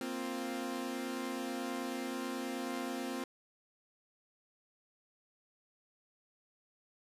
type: chord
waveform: sawtooth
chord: Bb suspended second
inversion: none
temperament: equal with one note detuned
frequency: 233.1 / 262.4 / 349.2 Hz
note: Bb3 / C4 / F4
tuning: 0 / +5 / 0 cents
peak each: -39 / -35 / -39 dBFS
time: 0.01-3.24 s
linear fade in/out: 2 ms
effects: resampled to 32000 Hz